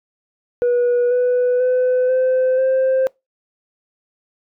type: tone with pitch steps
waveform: sine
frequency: 485.9 / 495.3 / 504.8 / 514.5 / 524.4 Hz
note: B4 / B4 / B4 / C5 / C5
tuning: -28 / +5 / +38 / -29 / +4 cents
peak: -11 dBFS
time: 0.62-3.07 s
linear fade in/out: 0 ms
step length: 490 ms
effects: noise-tail reverb RT60 0.2 s tail -26 dB re dry + tanh soft clip ceiling -12 dBFS